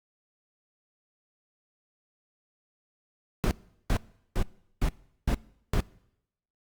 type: noise bursts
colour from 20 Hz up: brown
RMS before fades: -24 dBFS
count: 6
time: 3.44-5.804 s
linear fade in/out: 0 ms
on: 69 ms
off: 390 ms
effects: noise-tail reverb RT60 0.8 s tail -23 dB re dry + Opus 48 kbps